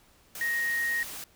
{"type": "tone in noise", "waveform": "sine", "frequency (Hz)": 1872, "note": "A#6", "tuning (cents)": 7, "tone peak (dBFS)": -26, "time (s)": [0.41, 1.03], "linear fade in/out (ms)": 2, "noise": "white", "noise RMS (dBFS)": -40, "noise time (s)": [0.35, 1.24], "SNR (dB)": 11, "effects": ["pink hiss -61 dBFS RMS until 1.35 s"]}